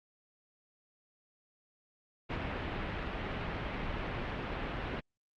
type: low-pass noise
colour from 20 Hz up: pink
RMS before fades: -37 dBFS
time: 2.29-5.01 s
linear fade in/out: 20 ms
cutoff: 3000 Hz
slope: 24 dB/octave
effects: Opus 48 kbps